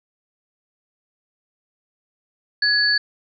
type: tone pair together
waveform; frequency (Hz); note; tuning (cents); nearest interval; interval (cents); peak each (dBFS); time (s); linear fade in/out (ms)
sine; 1678 / 4480; G#6 / C#8; +17 / +18; octave + perfect fourth; 1701; -18; 2.62-2.98; 5
effects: none